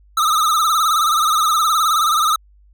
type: tone with vibrato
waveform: square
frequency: 1264 Hz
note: D#6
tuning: 27 cents sharp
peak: -14 dBFS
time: 0.17-2.36 s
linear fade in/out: 5 ms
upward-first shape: sine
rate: 19 Hz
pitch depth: 96 cents each way
effects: added 50 Hz sine -47 dBFS peak until 2.73 s